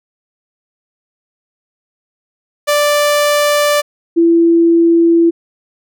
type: tone pair in turn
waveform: sawtooth / sine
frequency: 587.3 / 335.5 Hz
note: D5 / E4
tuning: 0 / +31 cents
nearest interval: minor seventh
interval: 969 cents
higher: first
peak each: -6 dBFS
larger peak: neither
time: 2.67-3.82 / 4.16-5.31 s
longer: neither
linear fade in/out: 20 ms
effects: none